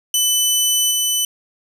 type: tone with level steps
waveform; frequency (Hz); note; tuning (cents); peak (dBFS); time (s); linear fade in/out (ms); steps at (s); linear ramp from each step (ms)
15% pulse; 3000; F#7; +23; -7 / -9; 0.14-1.25; 2; 0.91; 2
effects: none